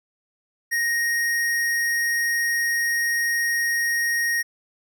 square tone, 1869 Hz, A#6, 4 cents sharp, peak -21 dBFS, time 0.71-4.43 s, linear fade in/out 20 ms, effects none

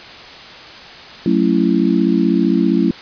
sine chord, F# minor seventh, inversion none, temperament just, 185 / 222 / 277.5 / 333 Hz, F#3 / A3 / C#4 / E4, 0 / +16 / +2 / +18 cents, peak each -17 dBFS, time 1.26-2.91 s, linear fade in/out 2 ms, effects white hiss -35 dBFS RMS until 3.01 s + resampled to 11025 Hz

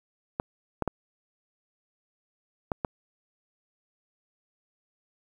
clicks, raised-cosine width 1 ms, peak -13 dBFS, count 5, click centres 0.399 / 0.823 / 0.877 / 2.718 / 2.848 s, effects 8-bit

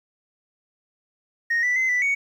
sine tone with pitch steps, 1862 / 1974 / 2055 / 1979 / 2232 Hz, A#6 / B6 / C7 / B6 / C#7, -2 / -1 / -32 / +3 / +11 cents, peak -17 dBFS, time 1.5-2.15 s, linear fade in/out 10 ms, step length 130 ms, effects tanh soft clip ceiling -17 dBFS + 9-bit

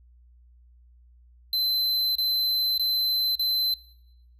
square tone with dropouts, 4063 Hz, B7, 48 cents sharp, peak -23 dBFS, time 1.53-3.74 s, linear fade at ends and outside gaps 2 ms, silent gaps 2.154-2.183 / 2.779-2.795 / 3.354-3.394 s, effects noise-tail reverb RT60 0.9 s tail -22 dB re dry + added 60 Hz sine -52 dBFS peak until 4.39 s

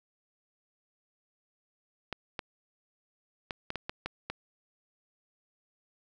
clicks, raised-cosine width 0.3 ms, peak -18 dBFS, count 8, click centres 2.127 / 2.392 / 3.508 / 3.704 / 3.757 / 3.895 / 4.06 / 4.3 s, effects none

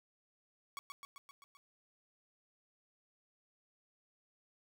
sawtooth tone with echo, 1120 Hz, C#6, 18 cents sharp, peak -38 dBFS, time 0.77-0.79 s, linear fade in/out 0 ms, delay 130 ms, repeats 6, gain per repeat -3 dB, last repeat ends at 1.57 s, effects none

